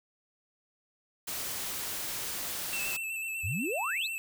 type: noise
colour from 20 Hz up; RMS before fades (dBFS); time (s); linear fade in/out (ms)
white; -36; 1.27-2.97; 10
type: tone with vibrato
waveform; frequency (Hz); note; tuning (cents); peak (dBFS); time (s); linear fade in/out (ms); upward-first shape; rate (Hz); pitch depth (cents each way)
square; 2651; E7; +9; -34; 2.73-4.18; 0; square; 8.1; 26
type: exponential sweep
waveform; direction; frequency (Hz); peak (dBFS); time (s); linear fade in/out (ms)
sine; up; 77.78 to 4505; -31; 3.43-4.08; 20
effects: none